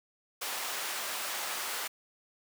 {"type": "high-pass noise", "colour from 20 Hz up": "pink", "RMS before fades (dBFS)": -36, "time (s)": [0.41, 1.88], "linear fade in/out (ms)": 10, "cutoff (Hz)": 790, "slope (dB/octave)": 12, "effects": []}